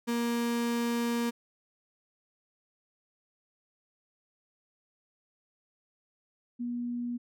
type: tone pair in turn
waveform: 35% pulse / sine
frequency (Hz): 235.7 / 241.2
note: A#3 / B3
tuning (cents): +19 / -41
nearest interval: unison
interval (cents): 40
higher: second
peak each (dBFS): -26 / -31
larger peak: first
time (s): 0.07-1.31 / 6.59-7.18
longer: first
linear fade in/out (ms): 20
effects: none